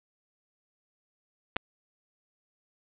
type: clicks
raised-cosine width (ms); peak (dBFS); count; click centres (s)
0.3; -18 / -10; 2; 1.562 / 1.566
effects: resampled to 8000 Hz + 8-bit